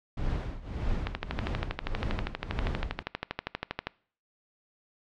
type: noise with tremolo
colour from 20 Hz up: brown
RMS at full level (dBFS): -29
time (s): 0.17-3.03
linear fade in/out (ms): 5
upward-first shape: triangle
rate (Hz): 1.7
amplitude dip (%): 90
type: click train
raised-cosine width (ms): 0.3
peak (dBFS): -14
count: 36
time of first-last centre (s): 1.07-3.87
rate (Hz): 12.5
effects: noise-tail reverb RT60 0.5 s tail -23 dB re dry + low-pass 4000 Hz 12 dB/octave